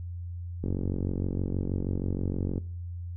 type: click train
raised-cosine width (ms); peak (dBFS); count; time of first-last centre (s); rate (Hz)
3; -17; 91; 0.64-2.58; 46.4
effects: noise-tail reverb RT60 0.5 s tail -20 dB re dry + added 87 Hz sine -34 dBFS peak until 3.16 s